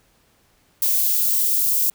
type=noise with high-pass filter sweep; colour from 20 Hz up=violet; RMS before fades=-19 dBFS; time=0.82-1.9 s; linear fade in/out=2 ms; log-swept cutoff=2400 to 4400 Hz; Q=0.74; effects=pink hiss -60 dBFS RMS until 1.94 s